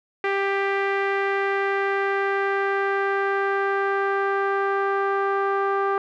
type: tone with low-pass filter sweep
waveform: sawtooth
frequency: 394.5 Hz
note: G4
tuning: 11 cents sharp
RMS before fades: -23 dBFS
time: 0.24-5.98 s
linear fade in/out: 2 ms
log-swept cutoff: 2100 to 1300 Hz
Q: 2.7
effects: none